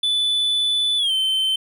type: tone with pitch glide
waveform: triangle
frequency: 3485 to 3087 Hz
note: A7 to G7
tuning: -17 to -27 cents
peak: -16 dBFS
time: 0.03-1.56 s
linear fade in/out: 5 ms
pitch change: -210 cents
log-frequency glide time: 0.98-1.12 s
effects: none